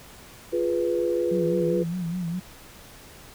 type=chord; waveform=sine; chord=F diminished; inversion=none; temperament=equal; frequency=349.2 / 415.3 / 493.9 Hz; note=F4 / Ab4 / Cb5; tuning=0 / 0 / 0 cents; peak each=-25 / -30 / -25 dBFS; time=0.52-1.84 s; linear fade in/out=20 ms
type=tone with vibrato; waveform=sine; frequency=174.61 Hz; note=F3; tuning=in tune; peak=-26 dBFS; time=1.31-2.4 s; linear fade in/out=10 ms; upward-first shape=sine; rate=4.9 Hz; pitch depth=93 cents each way
effects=pink hiss -47 dBFS RMS until 3.34 s